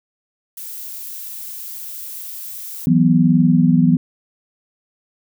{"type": "noise", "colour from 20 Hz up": "violet", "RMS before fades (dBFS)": -31, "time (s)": [0.57, 2.86], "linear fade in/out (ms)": 5}
{"type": "chord", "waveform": "sine", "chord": "E suspended second", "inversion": "none", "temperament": "just", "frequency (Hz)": [164.81, 185.42, 247.2], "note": ["E3", "F#3", "B3"], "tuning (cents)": [0, 4, 2], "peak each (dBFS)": [-14, -16, -14], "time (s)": [2.87, 3.97], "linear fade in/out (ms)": 2}
{"effects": []}